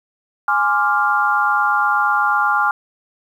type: chord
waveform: sine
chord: D half-diminished seventh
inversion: second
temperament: equal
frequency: 830.6 / 1046.5 / 1174.7 / 1396.9 Hz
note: Ab5 / C6 / D6 / F6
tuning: 0 / 0 / 0 / 0 cents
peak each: -19 / -23 / -20 / -17 dBFS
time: 0.48-2.71 s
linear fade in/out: 2 ms
effects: 8-bit